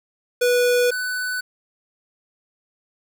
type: tone pair in turn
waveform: square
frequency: 490.1 / 1496.9 Hz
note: B4 / F#6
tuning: -13 / +20 cents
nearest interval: octave + perfect fifth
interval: 1933 cents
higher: second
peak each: -16 / -24 dBFS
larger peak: first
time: 0.41-0.91 / 0.91-1.41 s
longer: neither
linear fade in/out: 10 ms
effects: 8-bit